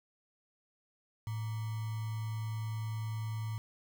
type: tone with sample-and-hold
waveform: sine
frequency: 110 Hz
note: A2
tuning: in tune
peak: -34 dBFS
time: 1.27-3.58 s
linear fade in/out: 0 ms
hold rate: 1050 Hz
effects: none